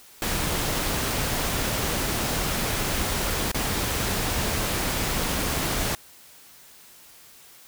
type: noise with dropouts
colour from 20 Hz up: pink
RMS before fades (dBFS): -26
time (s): 0.22-5.95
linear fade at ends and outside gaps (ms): 1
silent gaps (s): 3.516-3.545
effects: white hiss -50 dBFS RMS until 7.67 s